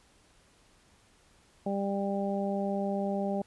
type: harmonic tone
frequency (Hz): 198.3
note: G3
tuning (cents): +20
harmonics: 1 / 2 / 3 / 4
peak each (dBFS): -31 / -36 / -34 / -37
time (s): 1.66-3.42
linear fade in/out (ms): 5
effects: pink hiss -63 dBFS RMS until 3.46 s + resampled to 24000 Hz

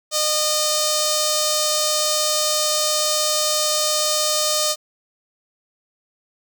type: tone with notch filter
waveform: 5% pulse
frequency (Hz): 611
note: D#5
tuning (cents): -32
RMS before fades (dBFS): -20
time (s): 0.11-4.76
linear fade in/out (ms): 50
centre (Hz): 2100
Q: 0.66
effects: none

